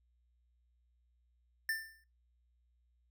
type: tone with exponential decay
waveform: square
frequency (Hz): 1785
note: A6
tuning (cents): +24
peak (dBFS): -31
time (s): 1.69-2.04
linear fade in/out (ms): 2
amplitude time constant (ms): 76
effects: noise-tail reverb RT60 0.2 s tail -19 dB re dry + added 60 Hz sine -70 dBFS peak until 3.1 s